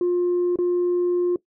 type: tone with dropouts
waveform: sine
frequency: 354.1 Hz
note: F4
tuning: 24 cents sharp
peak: -16 dBFS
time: 0.01-1.36 s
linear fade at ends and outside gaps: 2 ms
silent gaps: 0.559-0.587 s
effects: noise-tail reverb RT60 0.1 s tail -20 dB re dry + tanh soft clip ceiling -16 dBFS